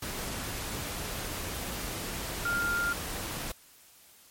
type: tone in noise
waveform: sine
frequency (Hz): 1400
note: F6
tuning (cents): +4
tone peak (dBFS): -27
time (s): 2.45-2.93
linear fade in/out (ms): 5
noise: pink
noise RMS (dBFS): -36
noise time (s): 0.02-3.52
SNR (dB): +6
effects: white hiss -57 dBFS RMS until 4.3 s + MP3 64 kbps